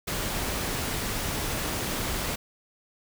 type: noise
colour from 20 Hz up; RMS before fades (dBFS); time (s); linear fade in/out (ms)
pink; -30; 0.07-2.36; 10
effects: none